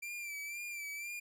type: tone with vibrato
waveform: 45% pulse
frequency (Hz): 2349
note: D7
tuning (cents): 0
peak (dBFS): -40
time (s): 0.02-1.2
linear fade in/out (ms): 10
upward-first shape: sine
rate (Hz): 2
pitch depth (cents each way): 50
effects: none